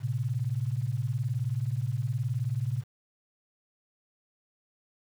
sine beating tone pair, 112.8 / 131.8 Hz, A2 / C3, +44 / +13 cents, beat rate 19 Hz, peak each -30 dBFS, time 0-2.84 s, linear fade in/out 50 ms, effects 9-bit

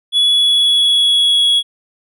triangle tone with pitch glide, 3396 to 3345 Hz, G#7 to G#7, +38 to +12 cents, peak -8 dBFS, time 0.12-1.63 s, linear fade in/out 50 ms, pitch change -26 cents, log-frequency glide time 0.23-1.47 s, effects none

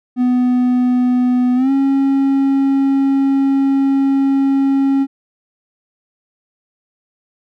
triangle tone with pitch glide, 248.9 to 273 Hz, B3 to C#4, +14 to -26 cents, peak -9 dBFS, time 0.16-5.07 s, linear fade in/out 50 ms, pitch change +160 cents, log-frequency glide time 1.55-1.71 s, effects none

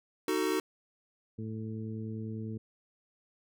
square chord, D# diminished, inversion none, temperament just, 311.1 / 373.4 / 448 Hz, D#4 / F#4 / A4, 0 / +16 / +31 cents, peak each -33 / -32 / -35 dBFS, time 0.28-0.6 s, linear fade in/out 2 ms
harmonic tone, 110 Hz, A2, in tune, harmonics 1 / 2 / 3 / 4, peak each -38 / -39 / -46 / -47 dBFS, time 1.38-2.58 s, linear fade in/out 10 ms
effects none

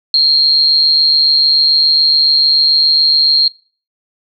sine tone with amplitude modulation, 4228 Hz, C8, 17 cents sharp, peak -4 dBFS, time 0.14-3.48 s, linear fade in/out 2 ms, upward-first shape sine, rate 147 Hz, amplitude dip 55%, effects noise-tail reverb RT60 0.4 s tail -22 dB re dry

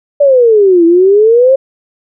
sine exponential two-way sweep, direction down then up, 587.3 to 329.6 to 546 Hz, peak -3 dBFS, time 0.2-1.56 s, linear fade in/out 10 ms, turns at 0.85 s, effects none

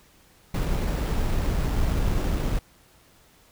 brown noise with sample-and-hold, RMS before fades -24 dBFS, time 0.54-2.59 s, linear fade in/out 5 ms, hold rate 6300 Hz, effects pink hiss -57 dBFS RMS until 3.51 s

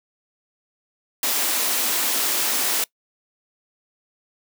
white high-pass noise, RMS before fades -22 dBFS, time 1.23-2.84 s, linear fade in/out 2 ms, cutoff 220 Hz, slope 96 dB/octave, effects noise-tail reverb RT60 0.1 s tail -23 dB re dry

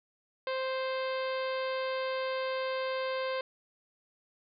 harmonic tone, 523.3 Hz, C5, in tune, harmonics 1 / 2 / 3 / 4 / 5 / 6 / 7 / 8 / 9, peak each -32 / -38 / -42 / -44 / -46 / -48 / -49 / -50 / -51 dBFS, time 0.47-3.41 s, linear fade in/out 2 ms, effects none

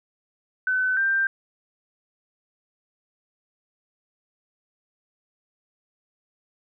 sine tone pair in turn, 1513 / 1575 Hz, F#6 / G6, +38 / +8 cents, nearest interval minor second, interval 70 cents, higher second, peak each -20 / -19 dBFS, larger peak second, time 0.67-0.97 / 0.97-1.27 s, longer neither, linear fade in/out 2 ms, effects none

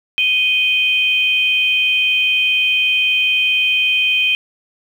sine tone pair together, 2489 / 3134 Hz, D#7 / G7, 0 / -1 cents, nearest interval major third, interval 399 cents, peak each -14 / -17 dBFS, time 0.18-4.35 s, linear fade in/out 0 ms, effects 7-bit

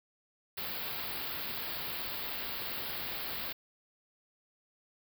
white band-stop noise, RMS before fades -38 dBFS, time 0.57-3.53 s, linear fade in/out 10 ms, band 4900 to 13000 Hz, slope 96 dB/octave, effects none

